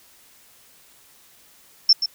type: tone with echo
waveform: sine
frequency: 5360 Hz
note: E8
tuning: 28 cents sharp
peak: -9 dBFS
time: 1.89-1.93 s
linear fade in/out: 5 ms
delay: 130 ms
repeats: 1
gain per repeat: -10 dB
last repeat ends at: 2.06 s
effects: white hiss -53 dBFS RMS until 2.14 s